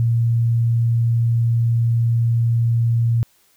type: tone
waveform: sine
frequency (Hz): 116.54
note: A#2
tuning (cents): 0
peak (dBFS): -14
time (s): 0-3.23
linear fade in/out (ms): 0
effects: white hiss -58 dBFS RMS until 3.56 s